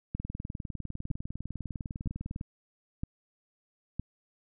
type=two click trains; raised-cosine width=5 ms; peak=-24 / -20 dBFS; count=45 / 5; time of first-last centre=0.2-2.411 / 0.15-3.996 s; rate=19.9 / 1.04 Hz; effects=none